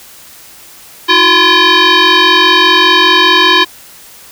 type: tone with frequency modulation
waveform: sine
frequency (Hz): 1053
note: C6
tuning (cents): +11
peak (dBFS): -4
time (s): 1.08-3.65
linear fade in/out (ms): 20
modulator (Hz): 687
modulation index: 4.6
effects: white hiss -36 dBFS RMS until 4.31 s